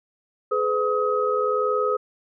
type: tone cluster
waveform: sine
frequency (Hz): 423.8 / 505 / 1267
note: G#4 / B4 / D#6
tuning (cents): +35 / +39 / +31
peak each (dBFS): -24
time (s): 0.51-1.97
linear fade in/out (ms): 10
effects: none

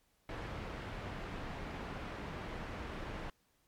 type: low-pass noise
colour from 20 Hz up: pink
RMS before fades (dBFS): -43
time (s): 0.29-3.3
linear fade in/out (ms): 2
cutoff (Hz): 2300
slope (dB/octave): 12
effects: pink hiss -74 dBFS RMS until 3.67 s + MP3 96 kbps

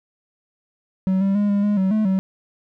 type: tone with pitch steps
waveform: triangle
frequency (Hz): 188.7 / 195.6 / 205.5 / 201.9 / 206.8 / 189.7 / 215.8 / 190.3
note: F#3 / G3 / G#3 / G#3 / G#3 / F#3 / A3 / F#3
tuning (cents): +34 / -4 / -18 / -49 / -7 / +43 / -33 / +49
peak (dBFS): -14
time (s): 1.07-2.19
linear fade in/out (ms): 0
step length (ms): 140
effects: none

